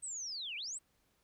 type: linear two-way sweep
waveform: sine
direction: down then up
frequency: 8372 to 2281 to 8372 Hz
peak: -39 dBFS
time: 0.02-0.79 s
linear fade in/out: 20 ms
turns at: 0.56 s
effects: pink hiss -75 dBFS RMS until 1.23 s